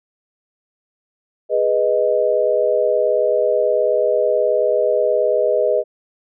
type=chord; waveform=sine; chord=G# minor; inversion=none; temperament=equal; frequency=415.3 / 493.9 / 622.3 Hz; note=G#4 / B4 / D#5; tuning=0 / 0 / 0 cents; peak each=-20 / -18 / -17 dBFS; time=1.49-5.84 s; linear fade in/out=50 ms; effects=none